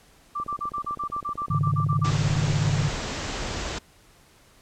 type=tone bursts; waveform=sine; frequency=1174.7 Hz; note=D6; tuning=in tune; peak=-26 dBFS; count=14; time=0.35-2.103 s; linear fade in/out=10 ms; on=89 ms; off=39 ms
type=click train; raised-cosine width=2 ms; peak=-27 dBFS; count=38; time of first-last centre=0.4-2.757 s; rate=15.7 Hz
type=chord; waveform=sine; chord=Ab suspended fourth; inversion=none; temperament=equal; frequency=103.83 / 138.59 / 155.56 Hz; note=Ab2 / Db3 / Eb3; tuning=0 / 0 / 0 cents; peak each=-26 / -25 / -25 dBFS; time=1.5-2.89 s; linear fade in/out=5 ms
type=low-pass noise; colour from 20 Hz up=pink; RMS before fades=-31 dBFS; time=2.04-3.79 s; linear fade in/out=10 ms; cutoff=7700 Hz; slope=96 dB/octave
effects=pink hiss -56 dBFS RMS until 4.61 s + low-pass 12000 Hz 12 dB/octave